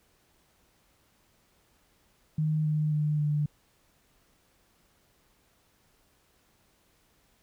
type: tone with pitch steps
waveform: sine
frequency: 154.7 / 152.66 / 150.64 / 148.66 Hz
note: D#3 / D#3 / D3 / D3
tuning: -10 / -33 / +44 / +21 cents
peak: -24 dBFS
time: 2.38-3.46 s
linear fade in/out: 5 ms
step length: 270 ms
effects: pink hiss -67 dBFS RMS until 7.42 s